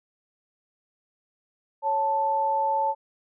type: tone pair together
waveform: sine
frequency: 554.4 / 880.9 Hz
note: C#5 / A5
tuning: 0 / +2 cents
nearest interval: minor sixth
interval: 802 cents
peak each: -29 / -22 dBFS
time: 1.82-2.95 s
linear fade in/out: 50 ms
effects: none